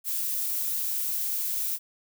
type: noise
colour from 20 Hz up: violet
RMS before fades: -29 dBFS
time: 0.04-1.79 s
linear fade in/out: 50 ms
effects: none